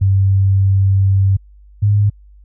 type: tone pair in turn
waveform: sine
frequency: 97.1 / 102.87 Hz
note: G2 / G#2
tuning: -16 / -16 cents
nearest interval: minor second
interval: 100 cents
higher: second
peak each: -9 dBFS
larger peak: neither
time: 0.01-1.37 / 1.82-2.1 s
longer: first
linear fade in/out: 10 ms
effects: added 50 Hz sine -40 dBFS peak until 2.44 s